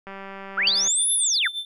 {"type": "click train", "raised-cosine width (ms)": 0.5, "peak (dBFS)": -23, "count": 158, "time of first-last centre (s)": [0.07, 0.875], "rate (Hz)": 195}
{"type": "linear two-way sweep", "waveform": "sine", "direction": "up then down", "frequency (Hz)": [1200, 11175, 1200], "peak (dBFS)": -19, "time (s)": [0.57, 1.48], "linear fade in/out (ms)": 10, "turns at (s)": 1.13}
{"type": "tone with exponential decay", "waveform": "sine", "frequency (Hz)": 4609, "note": "D8", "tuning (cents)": -33, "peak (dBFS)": -14, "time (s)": [0.67, 0.83], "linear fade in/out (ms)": 2, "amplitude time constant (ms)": 33}
{"type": "tone with tremolo", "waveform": "triangle", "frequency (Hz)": 3546, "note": "A7", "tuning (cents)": 13, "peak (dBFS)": -23, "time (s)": [0.75, 1.65], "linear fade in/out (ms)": 2, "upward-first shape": "triangle", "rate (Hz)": 8.7, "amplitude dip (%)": 85}
{"effects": []}